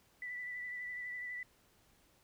sine tone with vibrato, 1975.5 Hz, B6, in tune, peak -40 dBFS, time 0.22-1.43 s, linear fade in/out 2 ms, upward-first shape sine, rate 12 Hz, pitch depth 22 cents each way, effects pink hiss -69 dBFS RMS until 2.23 s

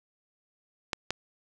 clicks, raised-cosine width 0.2 ms, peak -11 dBFS, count 2, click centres 0.932 / 1.106 s, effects none

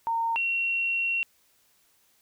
sine tone pair in turn, 917 / 2734 Hz, A#5 / F7, -29 / -37 cents, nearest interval octave + perfect fifth, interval 1892 cents, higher second, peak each -24 dBFS, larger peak neither, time 0.07-0.36 / 0.36-1.23 s, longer second, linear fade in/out 0 ms, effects white hiss -65 dBFS RMS until 2.21 s

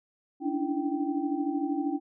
sine tone cluster, 284.9 / 297.8 / 332.5 / 779 Hz, C#4 / D4 / E4 / G5, +48 / +24 / +15 / -11 cents, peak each -30 / -32 / -33 / -37 dBFS, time 0.4-2 s, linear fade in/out 50 ms, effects none

